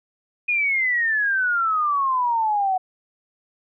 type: exponential sweep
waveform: sine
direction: down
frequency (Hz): 2477 to 737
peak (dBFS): -18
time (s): 0.48-2.78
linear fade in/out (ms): 10
effects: none